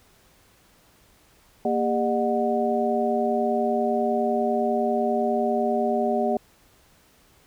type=tone cluster; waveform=sine; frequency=233.4 / 403.2 / 605 / 735 Hz; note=A#3 / G4 / D#5 / F#5; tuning=+2 / +49 / -49 / -12 cents; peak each=-26 dBFS; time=1.65-6.37 s; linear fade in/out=2 ms; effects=pink hiss -58 dBFS RMS until 7.46 s